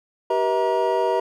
triangle tone cluster, 386.6 / 481.7 / 643 / 945 Hz, G4 / B4 / E5 / A#5, -24 / -43 / -43 / +23 cents, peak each -22 dBFS, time 0.3-1.2 s, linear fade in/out 5 ms, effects none

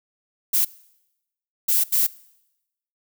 violet noise bursts at uneven times, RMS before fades -19 dBFS, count 3, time 0.53-0.65 / 1.68-1.84 / 1.92-2.07 s, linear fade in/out 10 ms, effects noise-tail reverb RT60 0.9 s tail -22 dB re dry

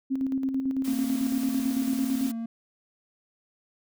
sine tone with tremolo, 266.4 Hz, C4, 31 cents sharp, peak -23 dBFS, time 0.1-2.32 s, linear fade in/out 20 ms, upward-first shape square, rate 9 Hz, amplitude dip 45%
white noise, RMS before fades -41 dBFS, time 0.84-2.32 s, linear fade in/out 10 ms
triangle tone with vibrato, 229.1 Hz, A#3, 30 cents flat, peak -28 dBFS, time 0.88-2.46 s, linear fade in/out 5 ms, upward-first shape sine, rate 2.6 Hz, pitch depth 8 cents each way
effects none

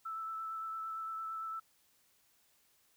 sine tone with vibrato, 1318.5 Hz, E6, in tune, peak -38 dBFS, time 0.05-1.6 s, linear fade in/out 10 ms, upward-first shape triangle, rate 8.8 Hz, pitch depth 17 cents each way, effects white hiss -71 dBFS RMS until 2.96 s

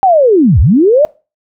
sine linear two-way sweep, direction down then up, 796 to 57.4 to 628 Hz, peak -4 dBFS, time 0.03-1.05 s, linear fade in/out 0 ms, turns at 0.6 s, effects noise-tail reverb RT60 0.3 s tail -22 dB re dry

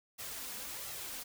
white noise with flanger, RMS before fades -43 dBFS, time 0.18-1.24 s, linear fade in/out 20 ms, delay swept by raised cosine 1.5 to 4.2 ms, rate 1.4 Hz, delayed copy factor +0.5, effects none

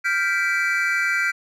triangle chord, G dominant seventh, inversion third, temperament equal with one note detuned, 1396.9 / 1568 / 1975.5 / 2322 Hz, F6 / G6 / B6 / D7, 0 / 0 / 0 / -20 cents, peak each -23 dBFS, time 0.04-1.32 s, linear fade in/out 20 ms, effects none

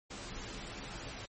pink noise with comb filter, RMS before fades -44 dBFS, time 0.1-1.26 s, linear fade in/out 10 ms, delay 13 ms, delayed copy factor -0.85, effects MP3 32 kbps

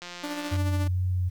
click train, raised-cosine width 0.2 ms, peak -22 dBFS, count 97, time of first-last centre 0.02-0.565 s, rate 176 Hz
sawtooth tone with tremolo, 293.7 Hz, D4, in tune, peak -26 dBFS, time 0.23-0.88 s, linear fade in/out 10 ms, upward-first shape sine, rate 14 Hz, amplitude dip 45%
sine tone with vibrato, 91 Hz, F#2, 28 cents flat, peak -23 dBFS, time 0.51-1.3 s, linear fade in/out 20 ms, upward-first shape sine, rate 2.3 Hz, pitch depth 13 cents each way
effects 10-bit

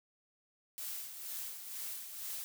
blue noise with tremolo, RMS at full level -41 dBFS, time 0.78-2.44 s, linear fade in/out 0 ms, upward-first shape sine, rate 2.1 Hz, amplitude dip 55%, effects none

